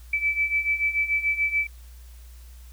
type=beating tone pair; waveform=sine; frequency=2307 / 2313.9 Hz; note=D7 / D7; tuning=-31 / -26 cents; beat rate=6.9 Hz; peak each=-27 / -23 dBFS; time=0.13-1.67 s; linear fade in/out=5 ms; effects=added 60 Hz sine -42 dBFS peak until 2.72 s + white hiss -56 dBFS RMS until 2.72 s